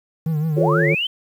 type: tone with vibrato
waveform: triangle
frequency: 155.56 Hz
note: D#3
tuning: in tune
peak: -16 dBFS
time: 0.26-0.95 s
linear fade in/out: 5 ms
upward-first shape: triangle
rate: 6.1 Hz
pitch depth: 96 cents each way
type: chord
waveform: sine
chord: F augmented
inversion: none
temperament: equal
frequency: 349.2 / 440 / 554.4 Hz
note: F4 / A4 / C#5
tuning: 0 / 0 / 0 cents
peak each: -22 dBFS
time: 0.56-0.95 s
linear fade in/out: 20 ms
type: linear sweep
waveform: sine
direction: up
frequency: 340.2 to 3142 Hz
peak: -19 dBFS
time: 0.58-1.07 s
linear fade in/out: 5 ms
effects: 8-bit